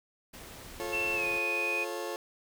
pink noise, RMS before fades -47 dBFS, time 0.33-1.39 s, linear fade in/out 10 ms
30% pulse chord, F augmented, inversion none, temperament just, 349.2 / 436.5 / 545.7 Hz, F4 / A4 / C#5, 0 / -14 / -27 cents, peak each -36 dBFS, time 0.8-2.16 s, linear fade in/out 0 ms
sine tone with pitch glide, 2682 to 2488 Hz, E7 to D#7, +29 to -1 cents, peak -29 dBFS, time 0.92-1.85 s, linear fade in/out 20 ms, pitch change -130 cents, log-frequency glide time 1.14-1.25 s
effects none

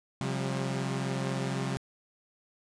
sawtooth tone cluster, 134.3 / 178.6 / 198.4 Hz, C3 / F3 / G3, +46 / +39 / +21 cents, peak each -28 / -32 / -33 dBFS, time 0.21-1.77 s, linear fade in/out 0 ms, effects resampled to 22050 Hz

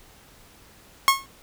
sawtooth tone with exponential decay, 1088 Hz, C#6, 33 cents flat, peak -7 dBFS, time 1.08-1.26 s, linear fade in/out 0 ms, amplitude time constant 39 ms, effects pink hiss -52 dBFS RMS until 1.42 s

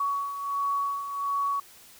sine beating tone pair, 1122 / 1123.4 Hz, C#6 / C#6, +21 / +23 cents, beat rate 1.4 Hz, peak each -34 / -27 dBFS, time 0-1.6 s, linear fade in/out 5 ms, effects white hiss -52 dBFS RMS until 1.99 s

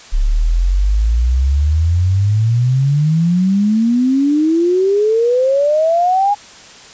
sine exponential sweep, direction up, 33.79 to 831 Hz, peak -10 dBFS, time 0.12-6.35 s, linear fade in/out 20 ms, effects white hiss -38 dBFS RMS until 6.93 s + resampled to 16000 Hz

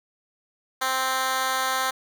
10% pulse tone with high-pass filter, 261.6 Hz, C4, in tune, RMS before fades -25 dBFS, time 0.81-1.91 s, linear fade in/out 10 ms, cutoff 910 Hz, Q 0.81, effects none

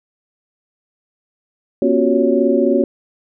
sine tone cluster, 239.4 / 274.7 / 356.5 / 379.9 / 558 Hz, A#3 / C#4 / F4 / F#4 / C#5, +46 / -16 / +36 / +46 / +11 cents, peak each -18 dBFS, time 1.82-2.84 s, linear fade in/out 2 ms, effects none

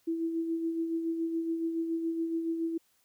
sine tone with tremolo, 329.6 Hz, E4, in tune, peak -27 dBFS, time 0.07-2.78 s, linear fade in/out 10 ms, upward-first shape sine, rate 7.1 Hz, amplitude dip 45%, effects white hiss -70 dBFS RMS until 3.04 s

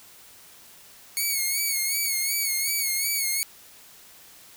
5% pulse tone with vibrato, 2210 Hz, C#7, 6 cents flat, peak -14 dBFS, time 1.17-3.43 s, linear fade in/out 0 ms, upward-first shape sine, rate 2.7 Hz, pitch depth 66 cents each way, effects white hiss -50 dBFS RMS until 4.56 s

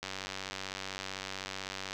click train, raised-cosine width 0.2 ms, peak -20 dBFS, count 183, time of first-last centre 0.03-1.93 s, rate 95.8 Hz, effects none

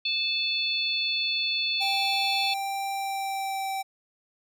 harmonic tone, 874 Hz, A5, 12 cents flat, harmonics 3 / 4 / 5, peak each -29 / -29 / -29 dBFS, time 0.05-2.54 s, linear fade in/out 5 ms
square tone with pitch glide, 786 to 775.2 Hz, G5 to G5, +4 to -20 cents, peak -29 dBFS, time 1.8-3.83 s, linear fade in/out 20 ms, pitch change -24 cents, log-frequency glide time 2.9-3.7 s
effects none

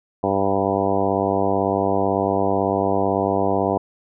harmonic tone with a mistuned harmonic, 98 Hz, G2, in tune, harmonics 1 / 2 / 3 / 4 / 5 / 6 / 7 / 8 / 9 / 10, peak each -30 / -27 / -26 / -25 / -25 / -27 / -24 / -27 / -30 / -30 dBFS, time 0.23-3.78 s, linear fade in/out 5 ms, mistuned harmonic 9, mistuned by +18 cents, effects none

